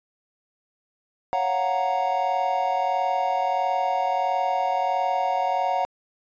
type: chord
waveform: triangle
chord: Gb major seventh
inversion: second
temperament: equal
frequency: 554.4 / 698.5 / 740 / 932.3 Hz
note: Db5 / F5 / Gb5 / Bb5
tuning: 0 / 0 / 0 / 0 cents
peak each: -28 / -27 / -22 / -25 dBFS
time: 1.33-5.85 s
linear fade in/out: 0 ms
effects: resampled to 16000 Hz